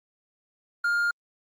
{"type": "tone", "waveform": "triangle", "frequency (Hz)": 1410, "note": "F6", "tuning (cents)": 16, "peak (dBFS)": -20, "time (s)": [0.84, 1.11], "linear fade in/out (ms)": 5, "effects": ["Opus 32 kbps"]}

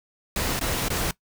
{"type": "noise with dropouts", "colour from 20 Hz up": "pink", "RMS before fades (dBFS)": -26, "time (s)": [0.36, 1.11], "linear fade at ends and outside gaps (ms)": 2, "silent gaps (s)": [[0.593, 0.611], [0.884, 0.902]], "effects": ["noise-tail reverb RT60 0.1 s tail -19 dB re dry"]}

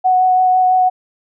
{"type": "tone with vibrato", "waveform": "sine", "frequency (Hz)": 740, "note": "F#5", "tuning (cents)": 0, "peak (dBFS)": -9, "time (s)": [0.04, 0.9], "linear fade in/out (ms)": 20, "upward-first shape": "sine", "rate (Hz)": 6, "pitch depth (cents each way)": 10, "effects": []}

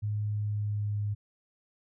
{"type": "tone with pitch glide", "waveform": "sine", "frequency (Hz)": [105, 103.55], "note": ["G#2", "G#2"], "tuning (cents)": [19, -5], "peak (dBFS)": -28, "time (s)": [0.02, 1.15], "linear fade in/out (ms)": 20, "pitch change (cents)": -24, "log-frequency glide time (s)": [0.22, 1.02], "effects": []}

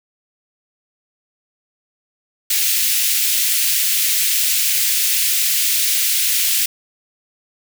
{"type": "high-pass noise", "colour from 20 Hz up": "white", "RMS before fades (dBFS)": -17, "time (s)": [2.5, 6.66], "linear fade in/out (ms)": 5, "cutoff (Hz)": 2100, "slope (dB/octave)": 24, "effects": []}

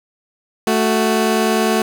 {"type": "tone pair together", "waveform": "20% pulse", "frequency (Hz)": [220, 370], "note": ["A3", "F#4"], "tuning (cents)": [0, 0], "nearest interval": "major sixth", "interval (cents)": 900, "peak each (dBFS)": [-11, -13], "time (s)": [0.67, 1.82], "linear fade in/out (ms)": 2, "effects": []}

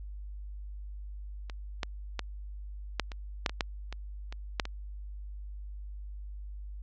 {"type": "clicks", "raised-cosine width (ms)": 0.2, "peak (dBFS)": [-24, -13, -14, -9, -24, -8, -19, -10, -22, -24, -8, -20], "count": 12, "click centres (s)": [1.498, 1.832, 2.193, 2.997, 3.118, 3.462, 3.495, 3.608, 3.926, 4.325, 4.598, 4.654], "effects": ["added 50 Hz sine -39 dBFS peak until 6.82 s", "low-pass 5000 Hz 12 dB/octave"]}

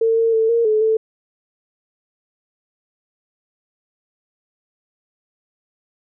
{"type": "tone with pitch steps", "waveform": "sine", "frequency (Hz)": [452.1, 455.4, 445.4, 464.7, 430.8, 441.2], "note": ["A4", "A#4", "A4", "A#4", "A4", "A4"], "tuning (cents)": [47, -40, 21, -5, -37, 5], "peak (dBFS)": -13, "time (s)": [0.01, 0.97], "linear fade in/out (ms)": 5, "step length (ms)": 160, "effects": []}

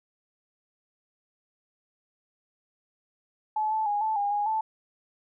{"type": "tone with pitch steps", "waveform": "sine", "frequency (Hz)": [860, 873, 824, 874, 812, 825, 877], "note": ["A5", "A5", "G#5", "A5", "G#5", "G#5", "A5"], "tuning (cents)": [-40, -14, -14, -12, -39, -12, -6], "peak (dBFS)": -24, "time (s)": [3.56, 4.61], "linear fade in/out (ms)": 5, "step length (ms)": 150, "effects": []}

